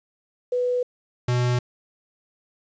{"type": "tone pair in turn", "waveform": ["sine", "square"], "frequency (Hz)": [494.6, 123.19], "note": ["B4", "B2"], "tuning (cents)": [3, -4], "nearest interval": "2 octaves", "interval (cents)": 2407, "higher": "first", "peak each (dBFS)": -20, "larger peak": "neither", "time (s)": [[0.52, 0.83], [1.28, 1.59]], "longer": "neither", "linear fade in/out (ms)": 5, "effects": ["resampled to 16000 Hz", "9-bit"]}